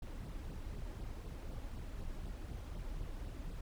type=noise with flanger; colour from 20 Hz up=brown; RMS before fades=-44 dBFS; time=0.02-3.61 s; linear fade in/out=5 ms; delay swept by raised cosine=0.21 to 3.71 ms; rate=4 Hz; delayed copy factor=+0.6; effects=none